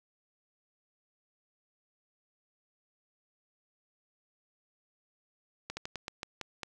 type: slowing click train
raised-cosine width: 0.2 ms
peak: -20 dBFS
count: 8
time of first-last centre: 5.7-6.632 s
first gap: 70 ms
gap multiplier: 1.21
effects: none